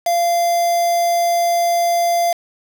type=tone with quantisation; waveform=triangle; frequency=690 Hz; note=F5; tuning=21 cents flat; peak=-12 dBFS; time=0.06-2.33 s; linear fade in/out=5 ms; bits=4; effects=none